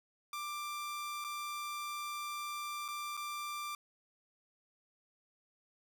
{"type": "tone with dropouts", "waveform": "sawtooth", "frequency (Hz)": 1182, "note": "D6", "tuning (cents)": 11, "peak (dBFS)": -35, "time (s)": [0.33, 3.75], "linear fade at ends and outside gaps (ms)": 2, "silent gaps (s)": [[1.242, 1.246], [2.881, 2.885], [3.169, 3.174]], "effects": []}